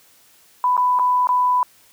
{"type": "tone with dropouts", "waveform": "sine", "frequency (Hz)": 995, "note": "B5", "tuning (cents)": 13, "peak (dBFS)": -14, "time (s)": [0.64, 1.63], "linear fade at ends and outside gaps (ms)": 1, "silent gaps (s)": [[0.768, 0.777], [0.989, 0.995], [1.271, 1.29]], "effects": ["white hiss -53 dBFS RMS until 1.92 s", "high-pass 60 Hz 12 dB/octave"]}